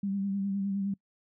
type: tone with vibrato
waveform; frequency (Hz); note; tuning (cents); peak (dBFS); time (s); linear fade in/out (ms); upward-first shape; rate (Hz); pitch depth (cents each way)
sine; 197.3; G3; +11; -28; 0.03-0.94; 5; sine; 9.7; 34
effects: noise-tail reverb RT60 0.1 s tail -25 dB re dry